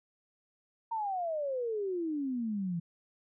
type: exponential sweep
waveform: sine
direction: down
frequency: 932.3 to 164.81 Hz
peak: -31 dBFS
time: 0.91-2.8 s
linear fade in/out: 10 ms
effects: none